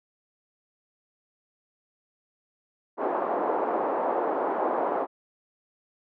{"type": "band-pass noise", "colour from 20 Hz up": "white", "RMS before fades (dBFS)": -27, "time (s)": [2.97, 5.07], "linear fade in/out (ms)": 50, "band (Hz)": [310, 940], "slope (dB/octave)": 24, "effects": []}